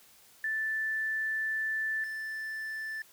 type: tone pair in turn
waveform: sine / triangle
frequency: 1760 / 1760 Hz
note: A6 / A6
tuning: 0 / 0 cents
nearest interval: unison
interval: 0 cents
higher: neither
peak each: -29 / -33 dBFS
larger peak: first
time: 0.44-2.04 / 2.04-3.02 s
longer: first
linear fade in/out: 2 ms
effects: white hiss -59 dBFS RMS until 3.12 s